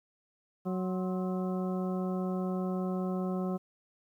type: harmonic tone with a mistuned harmonic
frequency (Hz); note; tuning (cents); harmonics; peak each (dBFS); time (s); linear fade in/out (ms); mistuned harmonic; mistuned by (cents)
185; F#3; 0; 1 / 2 / 3 / 4 / 6 / 7; -31 / -37 / -41 / -43 / -47 / -48; 0.65-3.58; 20; 6; -87
effects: 11-bit